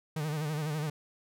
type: tone with vibrato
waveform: 45% pulse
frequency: 152.4 Hz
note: D#3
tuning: 36 cents flat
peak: -31 dBFS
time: 0.16-0.9 s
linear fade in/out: 5 ms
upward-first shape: sine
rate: 12 Hz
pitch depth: 78 cents each way
effects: none

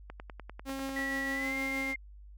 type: click train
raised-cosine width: 0.5 ms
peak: -28 dBFS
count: 10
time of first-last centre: 0.1-0.991 s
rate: 10.1 Hz
type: tone with tremolo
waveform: sawtooth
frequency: 269.9 Hz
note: C#4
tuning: 46 cents flat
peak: -30 dBFS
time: 0.65-1.95 s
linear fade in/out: 50 ms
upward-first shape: sine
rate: 6.4 Hz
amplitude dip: 25%
type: tone with pitch glide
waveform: sine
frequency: 1936 to 2111 Hz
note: B6 to C7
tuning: -35 to +15 cents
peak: -33 dBFS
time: 0.96-1.96 s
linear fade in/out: 5 ms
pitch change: +150 cents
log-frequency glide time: 1.32-1.55 s
effects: added 50 Hz sine -48 dBFS peak until 2.37 s

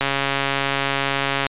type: click train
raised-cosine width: 0.3 ms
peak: -4 dBFS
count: 202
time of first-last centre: 0.01-1.467 s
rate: 138 Hz
effects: resampled to 8000 Hz

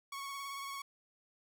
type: tone with vibrato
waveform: sawtooth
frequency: 1108.7 Hz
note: C#6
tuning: in tune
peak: -37 dBFS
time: 0.12-0.82 s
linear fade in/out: 5 ms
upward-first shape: sine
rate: 18 Hz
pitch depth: 26 cents each way
effects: none

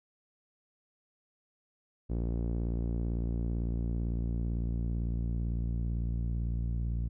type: tone with low-pass filter sweep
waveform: sawtooth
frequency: 57.9 Hz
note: A#1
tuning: 11 cents flat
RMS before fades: -32 dBFS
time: 2.09-7.09 s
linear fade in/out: 20 ms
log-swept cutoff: 380 to 150 Hz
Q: 1
effects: none

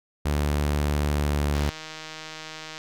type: tone with pitch glide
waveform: sawtooth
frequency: 73.42 to 72.83 Hz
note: D2 to D2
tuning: 0 to -14 cents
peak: -18 dBFS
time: 0.25-1.7 s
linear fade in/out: 10 ms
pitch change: -14 cents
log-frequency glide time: 1.06-1.51 s
type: click train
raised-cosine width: 0.2 ms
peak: -20 dBFS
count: 194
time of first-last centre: 1.55-2.779 s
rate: 157 Hz
effects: none

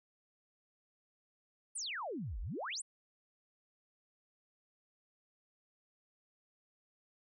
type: exponential two-way sweep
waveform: sine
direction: down then up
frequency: 9990 to 39.81 to 9990 Hz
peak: -38 dBFS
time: 1.75-2.82 s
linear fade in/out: 10 ms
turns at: 2.4 s
effects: none

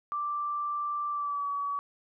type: tone with pitch glide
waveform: sine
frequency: 1174.7 to 1137.3 Hz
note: D6 to C#6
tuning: 0 to +44 cents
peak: -29 dBFS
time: 0.12-1.79 s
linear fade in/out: 0 ms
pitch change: -56 cents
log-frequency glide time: 1.1-1.48 s
effects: none

